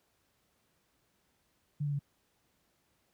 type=tone with pitch steps; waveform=sine; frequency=146.83 / 144.31 / 141.83 Hz; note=D3 / D3 / C#3; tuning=0 / -30 / +40 cents; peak=-30 dBFS; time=1.8-1.992 s; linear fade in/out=10 ms; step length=64 ms; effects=pink hiss -74 dBFS RMS until 3.13 s + high-pass 60 Hz 12 dB/octave